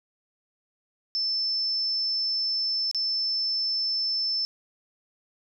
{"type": "tone with dropouts", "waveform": "sine", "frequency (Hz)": 5290, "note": "E8", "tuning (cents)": 5, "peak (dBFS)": -24, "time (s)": [1.15, 4.45], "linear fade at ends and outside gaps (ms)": 0, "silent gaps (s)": [2.913, 2.947], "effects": []}